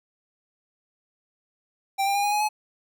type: tone with pitch steps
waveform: square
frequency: 784 / 796.8 / 809.8 / 823 / 836.4 / 850 Hz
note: G5 / G5 / G#5 / G#5 / G#5 / G#5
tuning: 0 / +28 / -44 / -16 / +12 / +40 cents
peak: -22 dBFS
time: 1.98-2.49 s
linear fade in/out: 20 ms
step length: 85 ms
effects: none